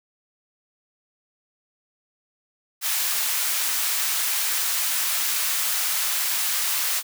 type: high-pass noise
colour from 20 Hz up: white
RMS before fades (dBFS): -24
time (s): 2.81-7.03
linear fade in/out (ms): 50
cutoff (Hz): 1000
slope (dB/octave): 12
effects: none